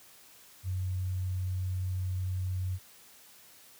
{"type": "tone", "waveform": "sine", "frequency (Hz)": 92.5, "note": "F#2", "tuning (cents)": 0, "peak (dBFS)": -29, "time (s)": [0.63, 2.79], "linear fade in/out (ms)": 50, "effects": ["white hiss -56 dBFS RMS until 3.79 s", "high-pass 60 Hz 12 dB/octave"]}